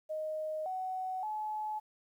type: tone with pitch steps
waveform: sine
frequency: 622 / 748 / 856 Hz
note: D#5 / F#5 / A5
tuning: -1 / +19 / -48 cents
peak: -34 dBFS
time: 0.09-1.8 s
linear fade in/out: 20 ms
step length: 570 ms
effects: 11-bit